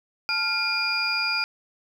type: tone cluster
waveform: sine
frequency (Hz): 872 / 1399 / 2415 / 4857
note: A5 / F6 / D7 / D#8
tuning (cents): -16 / +3 / +48 / -43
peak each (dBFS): -35 / -28 / -26 / -26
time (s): 0.29-1.44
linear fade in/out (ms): 0
effects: tanh soft clip ceiling -12 dBFS + 9-bit